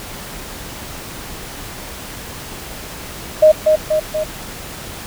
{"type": "tone with echo", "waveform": "sine", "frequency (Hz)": 620, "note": "D#5", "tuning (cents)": -6, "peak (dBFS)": -4, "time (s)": [3.42, 3.52], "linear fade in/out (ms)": 10, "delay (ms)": 240, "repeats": 3, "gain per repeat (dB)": -4, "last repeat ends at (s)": 4.24, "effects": ["pink hiss -31 dBFS RMS until 5.06 s"]}